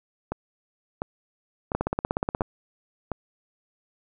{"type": "two click trains", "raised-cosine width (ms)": 1, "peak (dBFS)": [-14, -10], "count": [5, 12], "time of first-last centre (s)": [[0.32, 3.117], [1.75, 2.409]], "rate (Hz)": [1.43, 16.7], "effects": []}